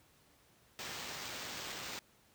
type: noise with sample-and-hold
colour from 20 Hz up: white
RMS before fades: -44 dBFS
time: 0.79-1.99 s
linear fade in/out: 0 ms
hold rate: 11025 Hz
effects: pink hiss -67 dBFS RMS until 2.34 s + high-pass 60 Hz 12 dB/octave